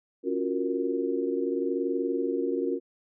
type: chord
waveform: sine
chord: Gb major seventh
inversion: second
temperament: equal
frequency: 277.2 / 349.2 / 370 / 466.2 Hz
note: Db4 / F4 / Gb4 / Bb4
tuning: 0 / 0 / 0 / 0 cents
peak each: -31 dBFS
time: 0.23-2.8 s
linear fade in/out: 50 ms
effects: none